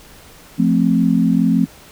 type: chord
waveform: sine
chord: F major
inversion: none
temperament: equal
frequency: 174.61 / 220 / 261.6 Hz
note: F3 / A3 / C4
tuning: 0 / 0 / 0 cents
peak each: -16 dBFS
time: 0.58-1.66 s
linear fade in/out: 20 ms
effects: pink hiss -43 dBFS RMS until 1.91 s